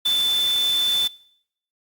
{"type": "tone in noise", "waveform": "sine", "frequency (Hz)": 3520, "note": "A7", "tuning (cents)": 0, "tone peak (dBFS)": -17, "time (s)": [0.05, 1.08], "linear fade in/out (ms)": 10, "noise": "white", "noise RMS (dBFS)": -32, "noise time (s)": [0.05, 1.08], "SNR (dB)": 12, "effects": ["noise-tail reverb RT60 0.7 s tail -23 dB re dry", "Opus 48 kbps"]}